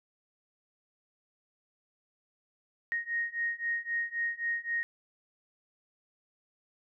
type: beating tone pair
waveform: sine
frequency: 1864.7 / 1868.5 Hz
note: A#6 / A#6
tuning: 0 / +4 cents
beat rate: 3.8 Hz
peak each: -34 / -33 dBFS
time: 2.92-4.83 s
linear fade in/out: 0 ms
effects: none